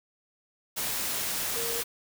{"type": "tone in noise", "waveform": "sine", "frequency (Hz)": 466.2, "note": "A#4", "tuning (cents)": 0, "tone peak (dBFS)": -35, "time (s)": [1.55, 1.82], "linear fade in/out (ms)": 20, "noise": "white", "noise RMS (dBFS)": -31, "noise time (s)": [0.76, 1.84], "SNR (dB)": -7, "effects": []}